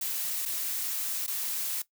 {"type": "noise with dropouts", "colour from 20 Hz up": "blue", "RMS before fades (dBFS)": -32, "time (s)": [0.01, 1.82], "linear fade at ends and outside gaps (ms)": 5, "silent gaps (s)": [[0.454, 0.458], [1.265, 1.277]], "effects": ["noise-tail reverb RT60 0.1 s tail -17 dB re dry"]}